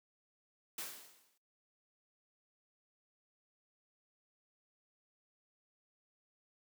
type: noise with exponential decay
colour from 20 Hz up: white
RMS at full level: -40 dBFS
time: 0.78-1.38 s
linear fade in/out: 5 ms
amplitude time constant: 130 ms
effects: noise-tail reverb RT60 0.3 s tail -23 dB re dry + high-pass 200 Hz 12 dB/octave